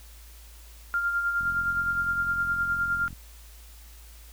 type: tone with tremolo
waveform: sine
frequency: 1396.9 Hz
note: F6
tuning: in tune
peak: -22 dBFS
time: 0.94-3.08 s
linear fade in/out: 0 ms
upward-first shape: sine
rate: 9.7 Hz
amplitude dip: 45%
type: click train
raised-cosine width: 5 ms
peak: -31 dBFS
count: 77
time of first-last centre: 1.41-3.129 s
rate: 44.2 Hz
effects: added 56 Hz sine -46 dBFS peak until 4.32 s + white hiss -53 dBFS RMS until 4.32 s